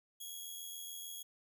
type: tone with amplitude modulation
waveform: 10% pulse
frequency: 3322 Hz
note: G#7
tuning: in tune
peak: -34 dBFS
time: 0.2-1.23 s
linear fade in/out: 10 ms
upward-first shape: sine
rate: 86.7 Hz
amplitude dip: 40%
effects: none